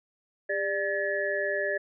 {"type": "tone cluster", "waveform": "sine", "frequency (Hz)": [401.3, 591, 1718, 1892], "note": ["G4", "D5", "A6", "A#6"], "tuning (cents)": [41, 11, -42, 25], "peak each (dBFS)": [-33, -30, -30, -37], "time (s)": [0.49, 1.78], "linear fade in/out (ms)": 10, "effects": []}